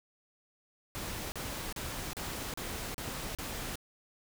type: noise bursts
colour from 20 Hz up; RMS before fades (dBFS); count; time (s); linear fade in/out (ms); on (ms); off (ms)
pink; -39; 7; 0.95-3.756; 0; 370; 36
effects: none